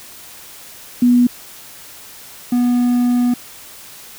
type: tone pair in turn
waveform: sine / triangle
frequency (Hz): 244.3 / 244.3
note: B3 / B3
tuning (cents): -19 / -19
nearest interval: unison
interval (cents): 0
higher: neither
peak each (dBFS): -8 / -10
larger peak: first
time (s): 1.02-1.27 / 2.52-3.34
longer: second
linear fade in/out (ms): 5
effects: white hiss -38 dBFS RMS until 4.18 s